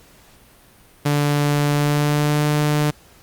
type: tone with pitch glide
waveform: sawtooth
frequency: 145.8 to 149.04 Hz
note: D3 to D3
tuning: -12 to +26 cents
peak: -12 dBFS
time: 1.05-2.91 s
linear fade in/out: 10 ms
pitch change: +38 cents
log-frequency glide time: 1.73-2.44 s
effects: pink hiss -50 dBFS RMS until 3.22 s + Opus 48 kbps